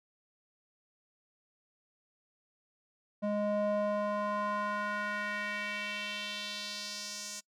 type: tone with band-pass filter sweep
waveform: square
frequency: 207.3 Hz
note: G#3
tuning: 3 cents flat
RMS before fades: -35 dBFS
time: 3.22-7.41 s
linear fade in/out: 20 ms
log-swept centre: 460 to 6800 Hz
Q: 2.3
effects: noise-tail reverb RT60 0.1 s tail -24 dB re dry